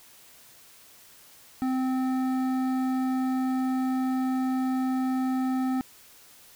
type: tone with hard clipping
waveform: triangle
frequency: 259.2 Hz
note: C4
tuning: 16 cents flat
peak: -26 dBFS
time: 1.62-5.81 s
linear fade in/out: 0 ms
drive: 15 dB
effects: white hiss -53 dBFS RMS until 6.55 s